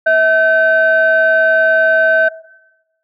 sine tone pair together, 646 / 1536.5 Hz, E5 / G6, -35 / -35 cents, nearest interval octave + minor third, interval 1500 cents, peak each -10 dBFS, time 0.06-2.29 s, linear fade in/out 10 ms, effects noise-tail reverb RT60 0.9 s tail -19 dB re dry + tanh soft clip ceiling -2 dBFS

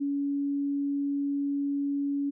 sine tone, 282.3 Hz, C#4, 32 cents sharp, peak -26 dBFS, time 0-2.31 s, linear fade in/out 20 ms, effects none

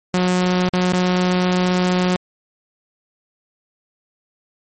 sawtooth tone with dropouts, 181.5 Hz, F#3, 33 cents flat, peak -11 dBFS, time 0.14-2.16 s, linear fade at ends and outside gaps 0 ms, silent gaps 0.688-0.735 / 0.924-0.934 s, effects MP3 32 kbps

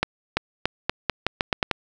accelerating click train, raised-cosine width 0.3 ms, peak -4 dBFS, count 10, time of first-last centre 0.03-1.713 s, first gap 340 ms, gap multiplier 0.84, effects none

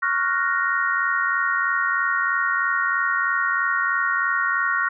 sine chord, Gb major seventh, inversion second, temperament equal, 1108.7 / 1396.9 / 1480 / 1864.7 Hz, Db6 / F6 / Gb6 / Bb6, 0 / 0 / 0 / 0 cents, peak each -25 / -24 / -26 / -24 dBFS, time 0.02-4.89 s, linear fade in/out 10 ms, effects none

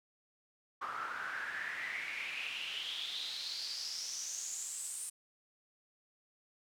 pink noise with band-pass filter sweep, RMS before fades -41 dBFS, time 0.81-5.1 s, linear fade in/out 10 ms, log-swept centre 1200 to 9100 Hz, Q 7, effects none

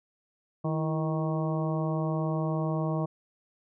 harmonic tone with a mistuned harmonic, 157 Hz, D#3, 16 cents sharp, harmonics 1 / 2 / 3 / 4 / 5 / 6 / 7, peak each -28 / -34 / -38 / -35 / -41 / -42 / -40 dBFS, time 0.64-3.06 s, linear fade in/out 10 ms, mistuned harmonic 2, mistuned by +70 cents, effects none

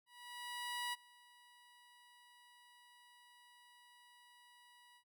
15% pulse tone with ADSR envelope, 971 Hz, B5, 30 cents flat, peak -32 dBFS, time 0.06-5.04 s, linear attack 870 ms, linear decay 25 ms, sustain -24 dB, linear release 79 ms, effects none

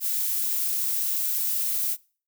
violet noise, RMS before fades -26 dBFS, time 0-1.97 s, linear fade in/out 50 ms, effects noise-tail reverb RT60 0.4 s tail -23 dB re dry

